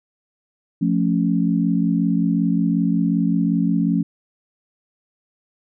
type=chord; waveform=sine; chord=F augmented; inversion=none; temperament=equal; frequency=174.61 / 220 / 277.2 Hz; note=F3 / A3 / C#4; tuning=0 / 0 / 0 cents; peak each=-19 / -21 / -21 dBFS; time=0.81-4.03 s; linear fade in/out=10 ms; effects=none